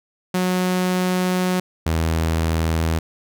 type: tone pair in turn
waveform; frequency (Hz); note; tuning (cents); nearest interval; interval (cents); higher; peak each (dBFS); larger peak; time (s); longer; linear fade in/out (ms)
sawtooth; 182.8 / 81.21; F#3 / E2; -21 / -25; octave + major second; 1404; first; -14; neither; 0.34-1.6 / 1.86-2.99; first; 5
effects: none